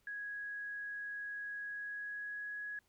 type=tone with pitch glide; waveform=sine; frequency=1661.2 to 1674.7 Hz; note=G#6 to G#6; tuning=0 to +14 cents; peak=-40 dBFS; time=0.07-2.79 s; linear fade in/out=2 ms; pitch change=+14 cents; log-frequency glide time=1.65-2.64 s; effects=pink hiss -75 dBFS RMS until 2.88 s